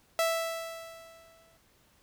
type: tone with exponential decay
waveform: sawtooth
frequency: 659.3 Hz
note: E5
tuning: in tune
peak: -20 dBFS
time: 0.19-1.57 s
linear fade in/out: 1 ms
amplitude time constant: 300 ms
effects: pink hiss -65 dBFS RMS until 2.02 s